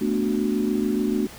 sine chord, B minor seventh, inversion third, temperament equal, 220 / 246.9 / 293.7 / 370 Hz, A3 / B3 / D4 / F#4, 0 / 0 / 0 / 0 cents, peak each -24 / -27 / -26 / -27 dBFS, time 0.01-1.27 s, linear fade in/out 5 ms, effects pink hiss -42 dBFS RMS until 1.38 s

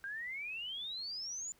sine exponential sweep, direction up, 1568 to 7150 Hz, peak -39 dBFS, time 0.04-1.52 s, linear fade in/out 0 ms, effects pink hiss -68 dBFS RMS until 1.59 s

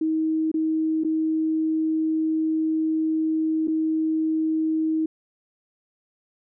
sine tone with dropouts, 316.8 Hz, D#4, 31 cents sharp, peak -20 dBFS, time 0.01-5.06 s, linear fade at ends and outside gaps 5 ms, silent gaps 0.516-0.541 / 1.037-1.046 / 3.674-3.68 s, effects none

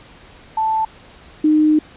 sine tone pair in turn, 880 / 306.8 Hz, A5 / D#4, 0 / -24 cents, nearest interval octave + tritone, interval 1824 cents, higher first, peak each -15 / -10 dBFS, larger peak second, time 0.57-0.85 / 1.44-1.79 s, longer second, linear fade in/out 5 ms, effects pink hiss -44 dBFS RMS until 1.96 s + resampled to 8000 Hz

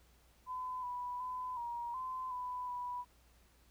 sine tone with pitch steps, 1012 / 985 / 1008 / 948 / 1027 / 996 / 984 Hz, B5 / B5 / B5 / A#5 / C6 / B5 / B5, +42 / -5 / +35 / +29 / -33 / +14 / -7 cents, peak -38 dBFS, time 0.46-3.05 s, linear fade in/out 50 ms, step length 370 ms, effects added 60 Hz sine -66 dBFS peak until 3.7 s + pink hiss -69 dBFS RMS until 3.7 s

